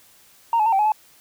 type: tone with pitch steps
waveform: sine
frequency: 925 / 855 / 908 / 776 / 845 / 862 Hz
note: A#5 / A5 / A#5 / G5 / G#5 / A5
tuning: -14 / -50 / -46 / -18 / +30 / -36 cents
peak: -14 dBFS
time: 0.53-0.92 s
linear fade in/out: 2 ms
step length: 65 ms
effects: tanh soft clip ceiling -12 dBFS + white hiss -53 dBFS RMS until 1.2 s